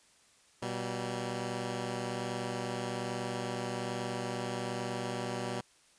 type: tone pair together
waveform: 10% pulse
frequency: 121.27 / 192.5 Hz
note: B2 / G3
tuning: -31 / -31 cents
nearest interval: minor sixth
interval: 800 cents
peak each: -28 / -30 dBFS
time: 0.62-5.61 s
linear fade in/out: 5 ms
effects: white hiss -64 dBFS RMS until 5.98 s + resampled to 22050 Hz